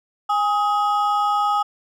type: ring-modulated tone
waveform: triangle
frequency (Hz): 1041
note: C6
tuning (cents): -9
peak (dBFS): -12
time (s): 0.29-1.63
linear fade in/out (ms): 10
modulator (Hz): 219
effects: none